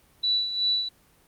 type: tone with tremolo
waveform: sine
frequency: 3951 Hz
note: B7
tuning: in tune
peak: -20 dBFS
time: 0.23-0.89 s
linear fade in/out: 10 ms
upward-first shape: sine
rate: 2.7 Hz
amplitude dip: 60%
effects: pink hiss -60 dBFS RMS until 1.27 s + Opus 32 kbps